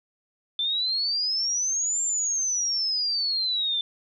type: exponential two-way sweep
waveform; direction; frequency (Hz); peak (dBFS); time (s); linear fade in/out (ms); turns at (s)
sine; up then down; 3520 to 7390 to 3520; -23; 0.59-3.81; 2; 2.02
effects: none